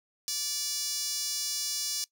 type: tone with high-pass filter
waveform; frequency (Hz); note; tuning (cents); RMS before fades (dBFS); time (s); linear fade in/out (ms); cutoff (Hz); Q
sawtooth; 580; D5; -22; -32; 0.28-2.04; 0; 5400; 2.9
effects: noise-tail reverb RT60 0.1 s tail -21 dB re dry